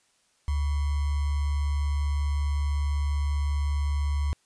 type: tone with sample-and-hold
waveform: sine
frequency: 72.3 Hz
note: D2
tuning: 27 cents flat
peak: -23 dBFS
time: 0.48-4.33 s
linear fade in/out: 0 ms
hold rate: 1050 Hz
effects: white hiss -67 dBFS RMS until 4.45 s + resampled to 22050 Hz